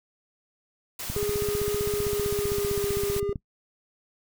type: noise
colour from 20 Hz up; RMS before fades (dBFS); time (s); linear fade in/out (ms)
white; -35; 0.99-3.2; 5
type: click train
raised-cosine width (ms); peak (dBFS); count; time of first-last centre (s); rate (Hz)
5; -20; 36; 1.1-3.358; 15.5
type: tone with pitch glide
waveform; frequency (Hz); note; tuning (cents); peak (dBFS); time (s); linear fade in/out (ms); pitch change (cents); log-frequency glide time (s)
triangle; 413.2 to 404.2; G#4 to G#4; -9 to -47; -24; 1.16-3.33; 2; -38; 1.96-2.97
effects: noise-tail reverb RT60 0.1 s tail -22 dB re dry